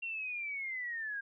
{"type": "linear sweep", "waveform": "sine", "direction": "down", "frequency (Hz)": [2753, 1600], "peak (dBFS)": -36, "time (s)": [0.02, 1.21], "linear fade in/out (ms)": 10, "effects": []}